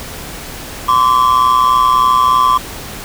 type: ring-modulated tone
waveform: triangle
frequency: 1093 Hz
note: C#6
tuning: 25 cents flat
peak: -3 dBFS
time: 0.88-2.58 s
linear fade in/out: 10 ms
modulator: 61.6 Hz
effects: pink hiss -28 dBFS RMS until 3.04 s